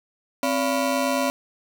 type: ring-modulated tone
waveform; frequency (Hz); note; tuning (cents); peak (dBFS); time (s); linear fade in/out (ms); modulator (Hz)
25% pulse; 418.9; G#4; +15; -14; 0.43-1.3; 0; 155
effects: none